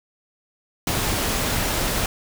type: noise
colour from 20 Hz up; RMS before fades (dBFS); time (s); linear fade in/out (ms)
pink; -23; 0.87-2.06; 2
effects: none